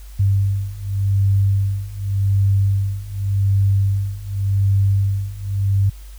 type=beating tone pair; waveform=sine; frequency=98 / 98.87 Hz; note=G2 / G2; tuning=0 / +15 cents; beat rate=0.87 Hz; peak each=-19 / -17 dBFS; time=0.19-5.9 s; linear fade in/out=10 ms; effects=added 50 Hz sine -34 dBFS peak until 6.18 s + white hiss -49 dBFS RMS until 6.18 s